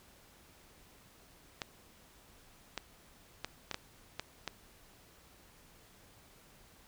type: clicks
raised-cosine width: 0.2 ms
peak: -19 dBFS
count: 7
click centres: 1.618 / 2.777 / 3.446 / 3.713 / 3.744 / 4.196 / 4.477 s
effects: pink hiss -61 dBFS RMS until 6.87 s